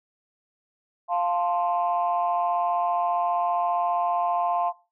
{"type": "chord", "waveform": "sine", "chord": "F major", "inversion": "none", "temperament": "equal", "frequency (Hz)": [698.5, 880, 1046.5], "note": ["F5", "A5", "C6"], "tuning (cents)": [0, 0, 0], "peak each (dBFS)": [-23, -28, -27], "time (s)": [1.08, 4.73], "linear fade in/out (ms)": 50, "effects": ["noise-tail reverb RT60 0.3 s tail -18 dB re dry", "tanh soft clip ceiling -14 dBFS"]}